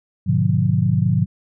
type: chord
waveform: sine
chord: G# diminished seventh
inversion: none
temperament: just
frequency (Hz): 103.83 / 124.59 / 149.51 / 179.41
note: G#2 / B2 / D3 / F3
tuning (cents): 0 / +16 / +31 / +47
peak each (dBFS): -20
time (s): 0.26-1.26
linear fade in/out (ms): 20
effects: none